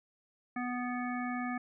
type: harmonic tone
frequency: 246.9 Hz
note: B3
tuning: in tune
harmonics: 1 / 3 / 5 / 7 / 9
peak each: -35 / -40 / -42 / -43 / -45 dBFS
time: 0.56-1.58 s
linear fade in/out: 5 ms
effects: none